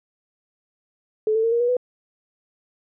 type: tone with pitch steps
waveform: sine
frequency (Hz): 432.6 / 444.8 / 457.3 / 470.1 / 483.3 / 496.9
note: A4 / A4 / A#4 / A#4 / B4 / B4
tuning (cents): -29 / +19 / -33 / +15 / -38 / +11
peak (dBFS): -17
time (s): 1.27-1.768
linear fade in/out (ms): 2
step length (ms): 83
effects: none